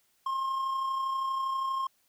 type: tone with amplitude modulation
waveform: triangle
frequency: 1067 Hz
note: C6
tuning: 34 cents sharp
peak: -25 dBFS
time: 0.26-1.87 s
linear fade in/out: 5 ms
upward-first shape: sine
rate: 32.5 Hz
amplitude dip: 35%
effects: white hiss -70 dBFS RMS until 2.08 s